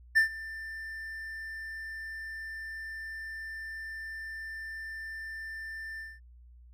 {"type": "tone with ADSR envelope", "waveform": "triangle", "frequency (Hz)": 1783, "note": "A6", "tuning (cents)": 22, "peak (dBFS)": -16, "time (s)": [0.15, 6.2], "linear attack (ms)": 22, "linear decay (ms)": 110, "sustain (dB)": -20, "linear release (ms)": 210, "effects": ["added 60 Hz sine -51 dBFS peak until 6.73 s"]}